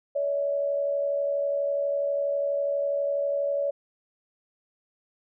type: tone pair together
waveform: sine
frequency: 567 / 639.2 Hz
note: C#5 / D#5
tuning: +39 / +47 cents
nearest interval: major second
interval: 208 cents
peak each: -24 / -33 dBFS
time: 0.15-3.71 s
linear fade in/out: 10 ms
effects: none